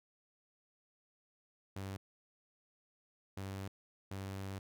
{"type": "tone bursts at uneven times", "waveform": "sawtooth", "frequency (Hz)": 97, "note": "G2", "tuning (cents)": -18, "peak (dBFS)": -37, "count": 3, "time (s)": [[1.76, 1.97], [3.37, 3.68], [4.11, 4.59]], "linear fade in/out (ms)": 5, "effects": []}